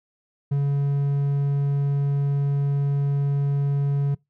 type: tone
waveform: triangle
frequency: 141.1 Hz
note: C#3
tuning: 31 cents sharp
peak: -17 dBFS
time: 0.51-4.15 s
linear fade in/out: 10 ms
effects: noise-tail reverb RT60 0.2 s tail -25 dB re dry